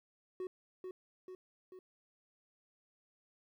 triangle tone with echo, 370 Hz, F#4, in tune, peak -36 dBFS, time 0.4-0.47 s, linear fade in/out 2 ms, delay 440 ms, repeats 3, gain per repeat -4 dB, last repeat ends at 1.79 s, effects 13-bit

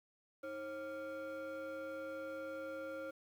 sine tone with frequency modulation, 538 Hz, C5, 48 cents sharp, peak -39 dBFS, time 0.43-3.11 s, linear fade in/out 10 ms, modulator 853 Hz, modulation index 0.86, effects tanh soft clip ceiling -41 dBFS + 11-bit

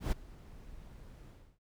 brown noise with ADSR envelope, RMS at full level -28 dBFS, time 0-1.59 s, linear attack 120 ms, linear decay 13 ms, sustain -23 dB, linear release 320 ms, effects none

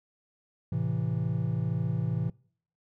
triangle chord, A minor, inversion none, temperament just, 110 / 132 / 165 Hz, A2 / C3 / E3, 0 / +16 / +2 cents, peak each -29 dBFS, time 0.72-2.3 s, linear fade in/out 5 ms, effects noise-tail reverb RT60 0.6 s tail -26 dB re dry

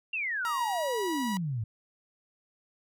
sine exponential sweep, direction down, 2802 to 103.83 Hz, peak -29 dBFS, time 0.13-1.64 s, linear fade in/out 5 ms
sawtooth tone with pitch glide, 947 to 970.3 Hz, A#5 to B5, +27 to -31 cents, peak -29 dBFS, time 0.45-1.37 s, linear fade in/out 0 ms, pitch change +42 cents, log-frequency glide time 0.55-0.97 s
effects none

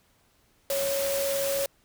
sine tone in noise, 554 Hz, C#5, 1 cent flat, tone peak -26 dBFS, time 0.7-1.66 s, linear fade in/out 2 ms, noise white, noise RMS -32 dBFS, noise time 0.7-1.66 s, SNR +3 dB, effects pink hiss -65 dBFS RMS until 1.84 s

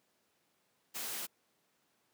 white noise, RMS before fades -40 dBFS, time 0.94-1.27 s, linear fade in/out 20 ms, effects pink hiss -75 dBFS RMS until 2.13 s + high-pass 200 Hz 12 dB/octave

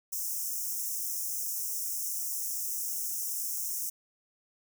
white high-pass noise, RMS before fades -34 dBFS, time 0.12-3.9 s, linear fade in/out 10 ms, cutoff 5400 Hz, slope 96 dB/octave, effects none

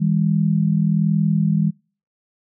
sine tone pair together, 161 / 202.2 Hz, E3 / G#3, -41 / -46 cents, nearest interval major third, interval 395 cents, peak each -17 / -19 dBFS, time 0-1.71 s, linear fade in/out 20 ms, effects noise-tail reverb RT60 0.4 s tail -26 dB re dry

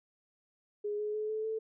sine tone with pitch steps, 415.3 / 421.6 / 428 / 434.4 / 441 Hz, G#4 / G#4 / A4 / A4 / A4, 0 / +26 / -48 / -22 / +4 cents, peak -32 dBFS, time 0.84-1.59 s, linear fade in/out 10 ms, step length 150 ms, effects none

